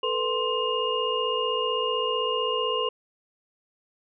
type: tone cluster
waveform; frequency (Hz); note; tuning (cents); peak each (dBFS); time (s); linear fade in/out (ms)
sine; 440.8 / 496.5 / 1047 / 2838; A4 / B4 / C6 / F7; +3 / +9 / +1 / +27; -29; 0.03-2.89; 5
effects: none